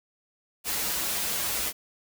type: noise with comb filter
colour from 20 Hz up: white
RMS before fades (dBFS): -29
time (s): 0.64-1.73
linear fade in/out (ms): 50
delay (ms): 7.7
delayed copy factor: -0.65
effects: none